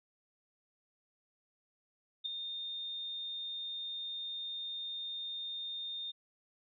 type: tone with ADSR envelope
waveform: sine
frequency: 3645 Hz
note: A#7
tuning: 40 cents flat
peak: -31 dBFS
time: 2.24-6.12 s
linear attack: 20 ms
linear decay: 4 ms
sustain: -7 dB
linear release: 18 ms
effects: none